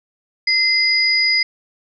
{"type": "tone pair together", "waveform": "sine", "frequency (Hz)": [2070, 4923], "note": ["C7", "D#8"], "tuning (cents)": [-19, -19], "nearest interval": "octave + minor third", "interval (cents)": 1500, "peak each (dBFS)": -16, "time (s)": [0.47, 1.43], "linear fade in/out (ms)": 5, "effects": []}